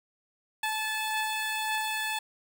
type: beating tone pair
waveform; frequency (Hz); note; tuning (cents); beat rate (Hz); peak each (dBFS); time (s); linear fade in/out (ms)
15% pulse; 867 / 868.8; A5 / A5; -26 / -22; 1.8; -32 / -23; 0.63-2.19; 5
effects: none